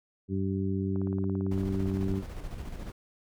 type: harmonic tone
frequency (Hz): 96.4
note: G2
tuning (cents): -28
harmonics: 1 / 2 / 3 / 4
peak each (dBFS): -31 / -31 / -35 / -36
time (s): 0.28-2.23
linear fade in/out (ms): 50
type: click train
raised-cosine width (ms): 1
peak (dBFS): -31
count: 22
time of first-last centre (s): 0.96-2.14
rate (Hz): 17.8
type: noise with tremolo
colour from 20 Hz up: brown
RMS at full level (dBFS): -37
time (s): 1.51-2.92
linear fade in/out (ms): 5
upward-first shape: square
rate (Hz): 14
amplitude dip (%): 40
effects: none